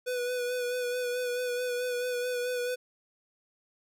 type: tone with vibrato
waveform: square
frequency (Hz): 493.9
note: B4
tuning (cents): 0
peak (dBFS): -30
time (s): 0.06-2.76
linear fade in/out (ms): 20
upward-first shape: sine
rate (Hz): 4.6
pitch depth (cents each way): 26
effects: none